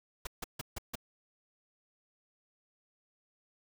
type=noise bursts; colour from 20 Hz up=pink; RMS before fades=-38 dBFS; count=5; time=0.25-0.955 s; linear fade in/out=5 ms; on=21 ms; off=150 ms; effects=none